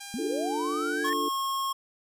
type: tone with pitch glide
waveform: 5% pulse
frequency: 802 to 768 Hz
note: G5 to G5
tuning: +39 to -36 cents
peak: -27 dBFS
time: 0-1.1 s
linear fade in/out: 10 ms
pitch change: -75 cents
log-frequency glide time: 0.43-0.63 s
type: linear sweep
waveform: sine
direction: up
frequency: 204.8 to 1817 Hz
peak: -30 dBFS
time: 0.14-1.13 s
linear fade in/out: 0 ms
type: chord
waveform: sine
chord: D minor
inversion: none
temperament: equal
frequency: 293.7 / 349.2 / 440 Hz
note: D4 / F4 / A4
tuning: 0 / 0 / 0 cents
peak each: -32 / -35 / -33 dBFS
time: 0.18-1.29 s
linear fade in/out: 10 ms
type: tone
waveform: square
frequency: 1084 Hz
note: C#6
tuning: 39 cents flat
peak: -28 dBFS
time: 1.04-1.73 s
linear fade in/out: 10 ms
effects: none

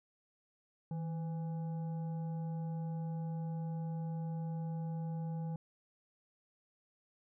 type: tone with frequency modulation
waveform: sine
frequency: 160.6 Hz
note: E3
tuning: 45 cents flat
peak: -36 dBFS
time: 0.91-5.56 s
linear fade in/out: 2 ms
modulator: 666 Hz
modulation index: 0.32
effects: none

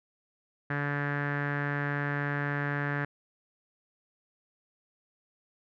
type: tone with low-pass filter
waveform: sawtooth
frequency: 143.9 Hz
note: D3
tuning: 35 cents flat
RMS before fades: -31 dBFS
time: 0.7-3.05 s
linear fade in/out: 5 ms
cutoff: 1700 Hz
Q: 6.6
effects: none

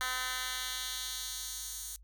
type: tone with high-pass filter sweep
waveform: 10% pulse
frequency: 254.9 Hz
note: C4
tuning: 45 cents flat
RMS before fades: -38 dBFS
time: 0.01-1.96 s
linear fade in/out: 0 ms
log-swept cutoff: 1600 to 7500 Hz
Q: 1.1
effects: noise-tail reverb RT60 0.1 s tail -24 dB re dry + added 51 Hz sine -53 dBFS peak until 2.03 s

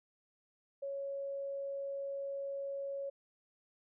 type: tone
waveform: sine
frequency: 554.4 Hz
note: C#5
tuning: in tune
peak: -37 dBFS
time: 0.82-3.1 s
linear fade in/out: 10 ms
effects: none

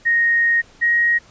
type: tone pair in turn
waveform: sine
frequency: 1864.7 / 1884.2 Hz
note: A#6 / A#6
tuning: 0 / +18 cents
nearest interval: unison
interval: 18 cents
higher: second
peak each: -13 dBFS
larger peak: neither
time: 0.05-0.62 / 0.81-1.19 s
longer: first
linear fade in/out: 20 ms
effects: pink hiss -49 dBFS RMS until 1.3 s + resampled to 16000 Hz

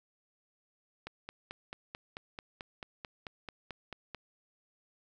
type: click train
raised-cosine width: 0.3 ms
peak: -25 dBFS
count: 15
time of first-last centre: 1.07-4.147 s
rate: 4.55 Hz
effects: none

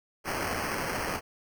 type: noise with sample-and-hold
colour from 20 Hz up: white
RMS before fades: -32 dBFS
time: 0.24-1.21 s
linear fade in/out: 50 ms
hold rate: 3675 Hz
effects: none

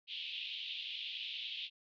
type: band-pass noise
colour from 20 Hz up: white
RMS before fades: -43 dBFS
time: 0.07-1.7 s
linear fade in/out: 50 ms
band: 2700 to 3600 Hz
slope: 48 dB/octave
effects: none

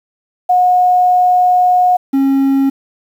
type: tone pair in turn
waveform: sine / triangle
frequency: 725 / 272.1 Hz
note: F#5 / C#4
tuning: -35 / -32 cents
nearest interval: octave + perfect fourth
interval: 1697 cents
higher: first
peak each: -7 dBFS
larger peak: neither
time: 0.49-1.97 / 2.13-2.7 s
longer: first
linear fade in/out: 10 ms
effects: 7-bit

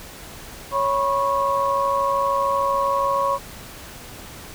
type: tone cluster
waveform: sine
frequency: 555 / 983 / 1096 Hz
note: C#5 / B5 / C#6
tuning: +2 / -8 / -20 cents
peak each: -23 / -24 / -21 dBFS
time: 0.71-3.39 s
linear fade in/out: 50 ms
effects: pink hiss -39 dBFS RMS until 4.54 s

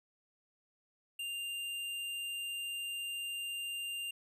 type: tone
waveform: square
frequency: 2794 Hz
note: F7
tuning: in tune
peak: -38 dBFS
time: 1.19-4.11 s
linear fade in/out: 5 ms
effects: resampled to 32000 Hz

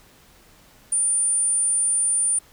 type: tone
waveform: sine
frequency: 9260 Hz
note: D9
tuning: 25 cents flat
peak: -18 dBFS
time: 0.92-2.39 s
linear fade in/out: 5 ms
effects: pink hiss -53 dBFS RMS until 2.52 s

